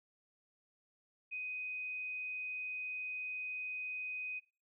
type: tone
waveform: sine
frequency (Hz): 2503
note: D#7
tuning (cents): +10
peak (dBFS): -39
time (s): 1.31-4.4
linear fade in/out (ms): 20
effects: noise-tail reverb RT60 0.3 s tail -18 dB re dry